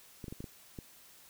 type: clicks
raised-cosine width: 3 ms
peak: -29 dBFS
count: 6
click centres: 0.242 / 0.282 / 0.325 / 0.405 / 0.442 / 0.788 s
effects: white hiss -58 dBFS RMS until 1.29 s